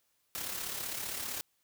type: noise with amplitude modulation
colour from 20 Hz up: white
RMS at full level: -36 dBFS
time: 0.35-1.41 s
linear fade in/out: 0 ms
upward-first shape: sine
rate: 35.4 Hz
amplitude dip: 50%
effects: white hiss -75 dBFS RMS until 1.63 s